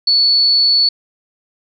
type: tone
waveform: sine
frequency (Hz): 4435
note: C#8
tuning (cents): 0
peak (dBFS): -9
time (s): 0.07-0.89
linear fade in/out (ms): 5
effects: none